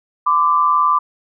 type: tone pair together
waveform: sine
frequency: 1015.5 / 1174.7 Hz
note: B5 / D6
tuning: +48 / 0 cents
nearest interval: minor third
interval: 252 cents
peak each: -16 / -13 dBFS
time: 0.26-0.99 s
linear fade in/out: 10 ms
effects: none